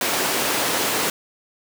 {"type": "high-pass noise", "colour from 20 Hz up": "pink", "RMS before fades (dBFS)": -22, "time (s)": [0.01, 1.1], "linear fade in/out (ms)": 2, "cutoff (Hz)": 300, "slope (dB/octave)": 12, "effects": []}